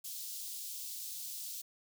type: high-pass noise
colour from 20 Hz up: white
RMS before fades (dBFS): -43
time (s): 0.04-1.62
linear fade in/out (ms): 10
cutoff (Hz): 3700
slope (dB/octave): 24
effects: none